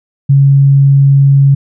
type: tone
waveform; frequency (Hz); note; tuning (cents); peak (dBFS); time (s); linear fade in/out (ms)
sine; 138.59; C#3; 0; -3; 0.29-1.55; 10
effects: none